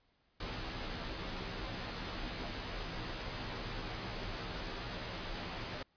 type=noise with comb filter; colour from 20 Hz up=pink; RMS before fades=-41 dBFS; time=0.4-5.83 s; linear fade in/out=5 ms; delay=14 ms; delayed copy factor=-0.7; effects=pink hiss -74 dBFS RMS until 5.96 s + resampled to 11025 Hz